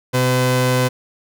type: tone pair together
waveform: sawtooth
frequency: 126.85 / 253.7 Hz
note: B2 / B3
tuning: +47 / +47 cents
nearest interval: octave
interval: 1200 cents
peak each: -12 dBFS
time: 0.13-0.89 s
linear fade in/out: 20 ms
effects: none